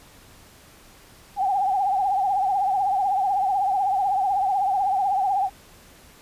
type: tone with vibrato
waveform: sine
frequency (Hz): 781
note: G5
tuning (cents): -7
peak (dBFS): -19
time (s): 1.36-5.5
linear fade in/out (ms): 50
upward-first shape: triangle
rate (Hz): 16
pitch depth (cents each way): 110
effects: pink hiss -50 dBFS RMS until 6.21 s + resampled to 32000 Hz